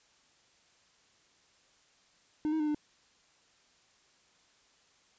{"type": "tone with pitch steps", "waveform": "triangle", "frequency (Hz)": [305.1, 316, 302.6, 299.3], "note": ["D#4", "D#4", "D#4", "D4"], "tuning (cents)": [-34, 27, -48, 33], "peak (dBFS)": -26, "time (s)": [2.45, 2.746], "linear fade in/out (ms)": 0, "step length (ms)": 74, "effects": ["white hiss -66 dBFS RMS until 5.18 s", "resampled to 16000 Hz"]}